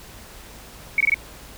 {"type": "tone bursts", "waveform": "sine", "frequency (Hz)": 2231, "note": "C#7", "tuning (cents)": 11, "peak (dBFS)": -14, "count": 4, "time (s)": [0.98, 1.143], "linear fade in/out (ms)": 2, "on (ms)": 25, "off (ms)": 21, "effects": ["added 53 Hz sine -47 dBFS peak until 1.57 s", "pink hiss -43 dBFS RMS until 1.57 s"]}